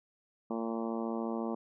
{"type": "harmonic tone", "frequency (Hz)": 114.1, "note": "A#2", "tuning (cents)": -37, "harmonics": [2, 3, 4, 5, 6, 7, 8, 9, 10], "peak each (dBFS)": [-35, -39, -41, -43, -45, -46, -47, -48, -49], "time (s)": [0.5, 1.55], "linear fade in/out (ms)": 5, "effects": []}